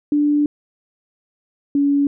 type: tone pair in turn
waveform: sine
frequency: 293.7 / 283.5 Hz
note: D4 / C#4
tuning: 0 / +39 cents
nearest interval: minor second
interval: 61 cents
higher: first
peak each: -13 dBFS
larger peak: neither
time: 0.12-0.46 / 1.75-2.07 s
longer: first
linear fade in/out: 2 ms
effects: none